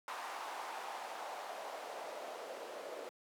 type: noise with band-pass filter sweep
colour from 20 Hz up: white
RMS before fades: -45 dBFS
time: 0.08-3.09 s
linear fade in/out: 0 ms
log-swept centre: 960 to 510 Hz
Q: 2.4
effects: high-pass 300 Hz 12 dB/octave